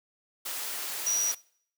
sine tone in noise, 5800 Hz, F#8, 35 cents flat, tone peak -24 dBFS, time 1.06-1.32 s, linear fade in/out 10 ms, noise white, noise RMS -35 dBFS, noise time 0.45-1.35 s, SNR +8 dB, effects noise-tail reverb RT60 0.6 s tail -22 dB re dry + high-pass 400 Hz 12 dB/octave

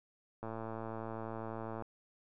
click train, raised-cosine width 1 ms, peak -28 dBFS, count 157, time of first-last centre 0.43-1.823 s, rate 112 Hz, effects none

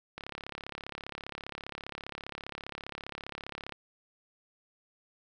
click train, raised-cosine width 0.3 ms, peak -23 dBFS, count 125, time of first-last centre 0.18-3.723 s, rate 35 Hz, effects none

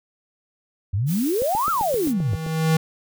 sine exponential two-way sweep, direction up then down, 88 to 1396.9 to 88 Hz, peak -19 dBFS, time 0.93-2.36 s, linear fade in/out 10 ms, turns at 1.7 s
blue noise, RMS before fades -33 dBFS, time 1.06-2.14 s, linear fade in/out 50 ms
click train, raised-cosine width 2 ms, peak -19 dBFS, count 9, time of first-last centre 1.42-2.464 s, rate 7.66 Hz
square tone with exponential growth, 159.9 Hz, D#3, 48 cents sharp, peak -15 dBFS, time 1.66-2.77 s, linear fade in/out 5 ms, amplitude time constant 240 ms
effects none

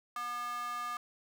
square tone with high-pass filter, 241.8 Hz, B3, 36 cents flat, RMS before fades -38 dBFS, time 0.16-0.97 s, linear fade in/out 2 ms, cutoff 1100 Hz, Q 8.4, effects none

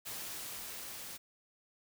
white noise with level ramp, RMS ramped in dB -42 to -46 dBFS, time 0.05-1.18 s, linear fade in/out 20 ms, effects none

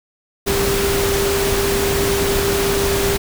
sine tone in noise, 397 Hz, G4, 22 cents sharp, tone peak -18 dBFS, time 0.46-3.18 s, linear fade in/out 20 ms, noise pink, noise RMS -20 dBFS, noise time 0.46-3.18 s, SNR -1 dB, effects none

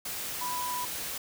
sine tone in noise, 987.8 Hz, B5, in tune, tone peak -32 dBFS, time 0.41-0.85 s, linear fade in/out 5 ms, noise white, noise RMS -36 dBFS, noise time 0.05-1.18 s, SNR +1 dB, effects none

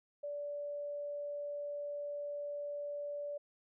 sine tone, 580 Hz, D5, 22 cents flat, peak -38 dBFS, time 0.23-3.38 s, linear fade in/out 10 ms, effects none

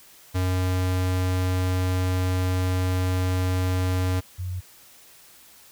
square / sine tone pair in turn, 92 / 90.89 Hz, F#2 / F#2, -9 / -30 cents, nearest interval unison, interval 21 cents, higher first, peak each -22 / -27 dBFS, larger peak first, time 0.34-4.21 / 4.38-4.61 s, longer first, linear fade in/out 20 ms, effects white hiss -51 dBFS RMS until 5.71 s

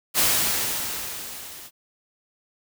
white noise with level ramp, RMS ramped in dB -18 to -42 dBFS, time 0.14-1.71 s, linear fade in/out 50 ms, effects none

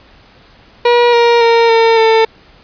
30% pulse tone with pitch steps, 480 / 471.5 / 463.1 / 454.9 / 446.8 Hz, B4 / A#4 / A#4 / A#4 / A4, -49 / +20 / -11 / -42 / +27 cents, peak -4 dBFS, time 0.85-2.25 s, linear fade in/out 5 ms, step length 280 ms, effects pink hiss -44 dBFS RMS until 2.63 s + resampled to 11025 Hz

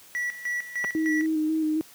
triangle tone with tremolo, 1947 Hz, B6, 25 cents flat, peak -24 dBFS, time 0.15-1.26 s, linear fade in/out 0 ms, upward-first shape square, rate 3.3 Hz, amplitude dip 75%
clicks, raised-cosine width 0.5 ms, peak -18 / -17 dBFS, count 2, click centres 0.842 / 0.847 s
sine tone with vibrato, 313 Hz, D#4, 10 cents sharp, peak -22 dBFS, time 0.95-1.81 s, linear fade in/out 0 ms, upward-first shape square, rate 3.7 Hz, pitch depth 22 cents each way
effects white hiss -51 dBFS RMS until 1.94 s + high-pass 80 Hz 12 dB/octave

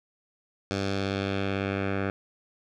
10% pulse tone with low-pass filter sweep, 98 Hz, G2, in tune, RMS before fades -29 dBFS, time 0.71-2.1 s, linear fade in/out 0 ms, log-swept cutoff 5400 to 1900 Hz, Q 1.6, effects none

